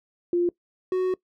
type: tone pair in turn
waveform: sine / triangle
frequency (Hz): 349.2 / 370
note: F4 / F#4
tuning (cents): 0 / 0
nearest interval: minor second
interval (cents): 100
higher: second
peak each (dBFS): -19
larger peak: neither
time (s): 0.33-0.49 / 0.92-1.14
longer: second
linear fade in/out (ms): 2
effects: noise-tail reverb RT60 0.1 s tail -21 dB re dry